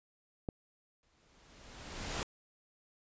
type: click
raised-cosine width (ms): 2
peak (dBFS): -23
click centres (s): 0.488
type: noise with exponential growth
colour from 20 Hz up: pink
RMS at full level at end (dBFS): -35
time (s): 1.03-2.23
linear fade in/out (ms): 1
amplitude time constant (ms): 260
effects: resampled to 16000 Hz